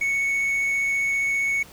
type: tone with vibrato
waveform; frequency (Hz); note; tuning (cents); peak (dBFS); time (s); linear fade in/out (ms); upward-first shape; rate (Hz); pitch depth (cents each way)
triangle; 2217; C#7; 0; -19; 0.01-1.63; 5; triangle; 15; 8
effects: pink hiss -47 dBFS RMS until 1.72 s